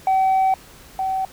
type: tone pair in turn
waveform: sine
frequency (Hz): 763 / 763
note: G5 / G5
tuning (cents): -47 / -47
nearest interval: unison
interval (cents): 0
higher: neither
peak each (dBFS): -12 / -19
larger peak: first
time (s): 0.07-0.54 / 0.99-1.25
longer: first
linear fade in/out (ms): 2
effects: tanh soft clip ceiling -13 dBFS + pink hiss -45 dBFS RMS until 1.32 s